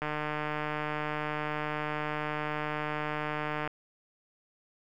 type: click train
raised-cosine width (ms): 0.5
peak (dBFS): -18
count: 553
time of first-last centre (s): 0.02-3.676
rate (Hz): 151
effects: 10-bit